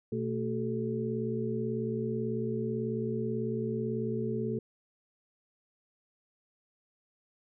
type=tone cluster; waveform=sine; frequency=123.2 / 224.3 / 376.3 / 434.5 Hz; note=B2 / A3 / F#4 / A4; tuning=-4 / +34 / +29 / -22 cents; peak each=-36 / -34 / -37 / -35 dBFS; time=0.12-4.59 s; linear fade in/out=5 ms; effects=none